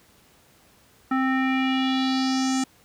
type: tone with low-pass filter sweep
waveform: square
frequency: 262.7 Hz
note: C4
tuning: 7 cents sharp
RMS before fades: -23 dBFS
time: 1.11-2.64 s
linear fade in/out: 5 ms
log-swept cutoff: 1500 to 7400 Hz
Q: 3.5
effects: pink hiss -57 dBFS RMS until 2.84 s + high-pass 60 Hz 12 dB/octave